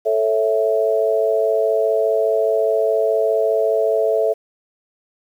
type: chord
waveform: sine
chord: A major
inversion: none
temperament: equal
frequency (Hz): 440 / 554.4 / 659.3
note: A4 / C#5 / E5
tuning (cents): 0 / 0 / 0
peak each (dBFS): -18 / -22 / -18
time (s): 0.05-4.34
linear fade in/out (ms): 20
effects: 8-bit